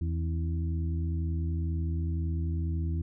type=harmonic tone with a mistuned harmonic; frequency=82 Hz; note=E2; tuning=9 cents flat; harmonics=1 / 2 / 3 / 4; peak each=-28 / -36 / -43 / -42 dBFS; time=0.01-3.02 s; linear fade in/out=5 ms; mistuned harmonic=3; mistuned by=+80 cents; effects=none